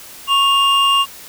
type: tone pair together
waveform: triangle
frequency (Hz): 1102.4 / 2806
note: C#6 / F7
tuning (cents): -10 / +8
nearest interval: octave + major third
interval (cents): 1618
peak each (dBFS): -12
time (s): 0.27-1.06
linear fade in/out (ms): 50
effects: white hiss -37 dBFS RMS until 1.28 s